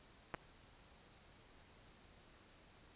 clicks, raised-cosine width 0.5 ms, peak -27 dBFS, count 2, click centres 0.341 / 0.347 s, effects pink hiss -64 dBFS RMS until 2.95 s + resampled to 8000 Hz

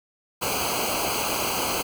pink noise with comb filter, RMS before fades -26 dBFS, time 0.41-1.83 s, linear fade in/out 20 ms, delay 0.55 ms, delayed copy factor -0.9, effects none

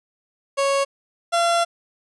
30% pulse tone pair in turn, 553 / 683.4 Hz, C#5 / F5, -4 / -38 cents, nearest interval major third, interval 366 cents, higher second, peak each -15 / -14 dBFS, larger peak second, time 0.57-0.85 / 1.32-1.65 s, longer second, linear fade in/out 20 ms, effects resampled to 24000 Hz

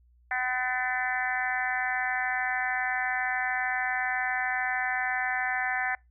harmonic tone, 252.7 Hz, B3, 40 cents sharp, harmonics 3 / 4 / 5 / 6 / 7 / 8 / 9, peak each -32 / -41 / -43 / -34 / -31 / -33 / -42 dBFS, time 0.31-5.95 s, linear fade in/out 2 ms, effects noise-tail reverb RT60 0.2 s tail -24 dB re dry + added 60 Hz sine -58 dBFS peak until 6.1 s

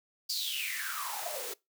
white noise with high-pass filter sweep, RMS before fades -36 dBFS, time 0.29-1.54 s, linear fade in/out 10 ms, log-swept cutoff 4900 to 390 Hz, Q 9.6, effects noise-tail reverb RT60 0.2 s tail -22 dB re dry

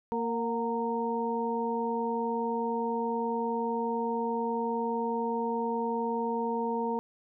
harmonic tone with a mistuned harmonic, 231.2 Hz, A#3, 14 cents flat, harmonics 1 / 2 / 3 / 4, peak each -33 / -32 / -42 / -32 dBFS, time 0.12-6.99 s, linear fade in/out 0 ms, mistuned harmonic 3, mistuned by +73 cents, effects none

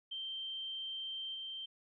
sine tone with level steps, 3136 Hz, G7, in tune, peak -39 / -41 dBFS, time 0.11-1.66 s, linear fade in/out 10 ms, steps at 1.34 s, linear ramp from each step 10 ms, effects none

